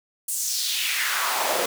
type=noise with high-pass filter sweep; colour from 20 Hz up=pink; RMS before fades=-25 dBFS; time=0.28-1.66 s; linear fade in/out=5 ms; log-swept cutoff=9300 to 440 Hz; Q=2.4; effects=none